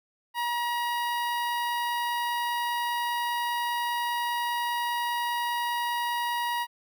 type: tone with notch filter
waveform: sawtooth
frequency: 955 Hz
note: A#5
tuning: 42 cents sharp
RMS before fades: -29 dBFS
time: 0.34-6.67 s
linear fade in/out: 50 ms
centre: 7100 Hz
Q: 0.87
effects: none